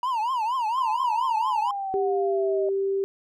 triangle tone with vibrato, 951 Hz, A#5, 34 cents sharp, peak -21 dBFS, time 0.03-1.71 s, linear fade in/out 2 ms, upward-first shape triangle, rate 4.3 Hz, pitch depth 220 cents each way
sine exponential sweep, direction down, 1054 to 614 Hz, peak -27 dBFS, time 0.78-2.69 s, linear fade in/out 2 ms
sine tone with pitch glide, 394 to 391.1 Hz, G4 to G4, +9 to -4 cents, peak -22 dBFS, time 1.94-3.04 s, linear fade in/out 0 ms, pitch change -13 cents, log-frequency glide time 2.28-2.37 s
effects none

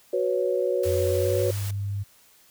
sine chord, F# suspended fourth, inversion none, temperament equal, 370 / 493.9 / 554.4 Hz, F#4 / B4 / C#5, 0 / 0 / 0 cents, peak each -26 dBFS, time 0.13-1.51 s, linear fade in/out 5 ms
white noise, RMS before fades -38 dBFS, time 0.83-1.71 s, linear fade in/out 5 ms
sine tone with pitch glide, 89.8 to 100.22 Hz, F2 to G2, +49 to +39 cents, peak -26 dBFS, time 0.85-2.04 s, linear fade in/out 20 ms, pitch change +190 cents, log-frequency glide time 1.12-1.41 s
effects white hiss -57 dBFS RMS until 2.5 s

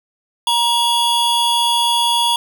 square tone pair together, 947 / 3375 Hz, A#5 / G#7, +27 / +27 cents, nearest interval octave + minor seventh, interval 2200 cents, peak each -17 dBFS, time 0.47-2.36 s, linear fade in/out 2 ms, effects none

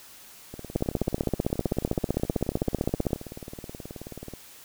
two click trains, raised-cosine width 2 ms, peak -10 / -24 dBFS, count 38 / 72, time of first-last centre 0.76-3.132 / 0.54-4.337 s, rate 15.6 / 18.7 Hz, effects white hiss -49 dBFS RMS until 4.64 s

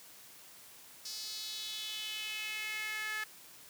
sawtooth tone with high-pass filter sweep, 430.1 Hz, A4, 39 cents flat, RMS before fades -40 dBFS, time 1.05-3.24 s, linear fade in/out 5 ms, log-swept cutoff 5000 to 1700 Hz, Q 3.8, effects white hiss -55 dBFS RMS until 3.69 s + high-pass 80 Hz 12 dB/octave

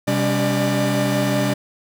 45% pulse tone cluster, 129.1 / 198.2 / 285.4 / 600 Hz, C3 / G3 / D4 / D5, -23 / +19 / -49 / +37 cents, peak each -23 dBFS, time 0.07-1.54 s, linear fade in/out 10 ms, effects none

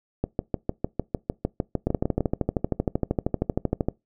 two click trains, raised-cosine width 2 ms, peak -10 / -9 dBFS, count 14 / 27, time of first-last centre 0.24-2.207 / 1.87-3.886 s, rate 6.61 / 12.9 Hz, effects noise-tail reverb RT60 0.2 s tail -23 dB re dry

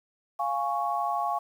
sine chord, Db major, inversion first, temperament equal, 698.5 / 830.6 / 1108.7 Hz, F5 / Ab5 / Db6, 0 / 0 / 0 cents, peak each -30 dBFS, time 0.39-1.39 s, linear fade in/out 10 ms, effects 9-bit

